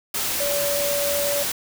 sine tone in noise, 573 Hz, D5, 43 cents flat, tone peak -23 dBFS, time 0.4-1.43 s, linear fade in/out 5 ms, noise white, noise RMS -25 dBFS, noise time 0.14-1.52 s, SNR -1 dB, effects none

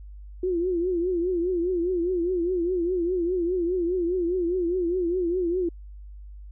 sine tone with vibrato, 354 Hz, F4, 23 cents sharp, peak -22 dBFS, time 0.43-5.69 s, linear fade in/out 5 ms, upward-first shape triangle, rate 4.9 Hz, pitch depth 120 cents each way, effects added 50 Hz sine -39 dBFS peak until 6.51 s

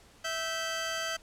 15% pulse tone pair together, 655 / 1550.7 Hz, E5 / G6, -11 / -19 cents, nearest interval octave + minor third, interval 1492 cents, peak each -28 dBFS, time 0.24-1.17 s, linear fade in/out 10 ms, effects pink hiss -58 dBFS RMS until 1.22 s + low-pass 10000 Hz 12 dB/octave

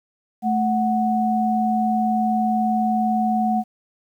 sine tone pair together, 219 / 738.7 Hz, A3 / F#5, -8 / -3 cents, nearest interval octave + major sixth, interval 2105 cents, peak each -20 dBFS, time 0.42-3.64 s, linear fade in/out 50 ms, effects 9-bit

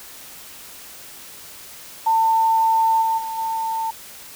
sine tone with level steps, 897 Hz, A5, 33 cents sharp, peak -14 / -17 / -25 / -21 dBFS, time 2.06-3.91 s, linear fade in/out 10 ms, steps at 3.01 / 3.17 / 3.37 s, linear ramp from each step 20 ms, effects white hiss -40 dBFS RMS until 4.35 s

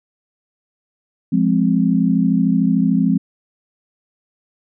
sine chord, F minor, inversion none, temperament equal, 174.61 / 207.7 / 261.6 Hz, F3 / Ab3 / C4, 0 / 0 / 0 cents, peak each -17 dBFS, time 1.32-3.18 s, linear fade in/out 10 ms, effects none

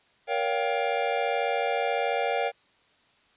square chord, G half-diminished seventh, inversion first, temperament just, 470.4 / 564.5 / 705.6 / 784 Hz, Bb4 / Db5 / F5 / G5, +16 / +31 / +18 / 0 cents, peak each -31 dBFS, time 0.27-2.52 s, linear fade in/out 50 ms, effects white hiss -63 dBFS RMS until 3.36 s + resampled to 8000 Hz

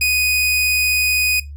sawtooth tone, 2489 Hz, D#7, in tune, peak -11 dBFS, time 0.01-1.4 s, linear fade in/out 5 ms, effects noise-tail reverb RT60 0.2 s tail -20 dB re dry + added 72 Hz sine -30 dBFS peak until 1.56 s

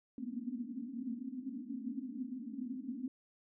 pink band-pass noise, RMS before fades -42 dBFS, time 0.18-3.08 s, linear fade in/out 2 ms, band 230 to 270 Hz, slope 96 dB/octave, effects none

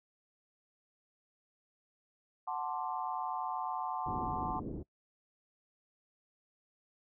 sine chord, D dominant seventh, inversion first, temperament equal, 740 / 880 / 1046.5 / 1174.7 Hz, F#5 / A5 / C6 / D6, 0 / 0 / 0 / 0 cents, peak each -39 / -39 / -40 / -44 dBFS, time 2.47-4.6 s, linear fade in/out 10 ms
white low-pass noise, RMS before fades -41 dBFS, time 4.06-4.83 s, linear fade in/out 5 ms, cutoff 360 Hz, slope 24 dB/octave
effects noise-tail reverb RT60 0.1 s tail -22 dB re dry

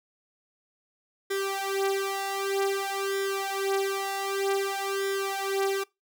sawtooth tone with flanger, 392 Hz, G4, in tune, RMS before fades -29 dBFS, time 1.3-5.84 s, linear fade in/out 10 ms, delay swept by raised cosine 0.56 to 3.66 ms, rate 0.53 Hz, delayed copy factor +0.95, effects noise-tail reverb RT60 0.2 s tail -23 dB re dry

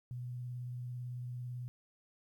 sine tone with vibrato, 123.47 Hz, B2, in tune, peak -39 dBFS, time 0.11-1.68 s, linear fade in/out 0 ms, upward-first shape square, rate 18 Hz, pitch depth 15 cents each way, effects 12-bit

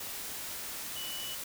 sine tone in noise, 2960 Hz, F#7, in tune, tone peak -40 dBFS, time 0.96-1.35 s, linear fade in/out 5 ms, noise white, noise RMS -40 dBFS, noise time 0-1.44 s, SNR -3 dB, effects none

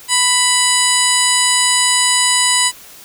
harmonic tone, 990 Hz, B5, 4 cents sharp, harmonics 1 / 2 / 3 / 4 / 5 / 7 / 8 / 9 / 10, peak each -20 / -20 / -20 / -20 / -20 / -20 / -20 / -20 / -20 dBFS, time 0.08-2.72 s, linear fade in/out 50 ms, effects white hiss -39 dBFS RMS until 3.04 s

